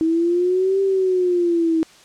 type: linear two-way sweep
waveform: sine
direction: up then down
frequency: 319.2 to 392 to 319.2 Hz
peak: -15 dBFS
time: 0.01-1.83 s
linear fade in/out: 0 ms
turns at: 0.81 s
effects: white hiss -48 dBFS RMS until 2.04 s + low-pass 7000 Hz 12 dB/octave